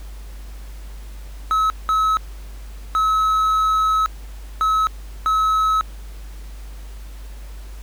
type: tone bursts at uneven times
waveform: triangle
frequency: 1289 Hz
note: E6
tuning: 39 cents flat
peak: -13 dBFS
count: 5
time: 1.51-1.7 / 1.89-2.17 / 2.95-4.06 / 4.61-4.87 / 5.26-5.81 s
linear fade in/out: 0 ms
effects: added 50 Hz sine -32 dBFS peak until 7.82 s + pink hiss -47 dBFS RMS until 7.82 s